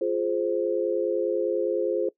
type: chord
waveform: sine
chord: F minor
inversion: none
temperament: just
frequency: 349.2 / 419.1 / 523.8 Hz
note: F4 / Ab4 / C5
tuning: 0 / +16 / +2 cents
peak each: -27 / -27 / -27 dBFS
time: 0.01-2.09 s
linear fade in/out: 5 ms
effects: noise-tail reverb RT60 0.1 s tail -20 dB re dry